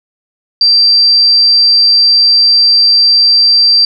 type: tone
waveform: sine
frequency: 4699 Hz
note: D8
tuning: in tune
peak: -4 dBFS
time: 0.61-3.85 s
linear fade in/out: 2 ms
effects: none